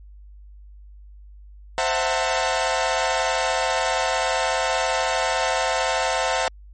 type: chord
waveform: sawtooth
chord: F# half-diminished seventh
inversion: second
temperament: equal with one note detuned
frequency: 523.3 / 659.3 / 740 / 898 Hz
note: C5 / E5 / F#5 / A5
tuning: 0 / 0 / 0 / +35 cents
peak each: -22 dBFS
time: 1.78-6.48 s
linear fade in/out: 0 ms
effects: added 50 Hz sine -41 dBFS peak until 6.73 s + MP3 32 kbps